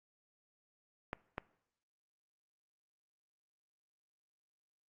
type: clicks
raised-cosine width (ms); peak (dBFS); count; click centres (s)
0.5; -22; 2; 1.131 / 1.381
effects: noise-tail reverb RT60 0.7 s tail -20 dB re dry + Opus 48 kbps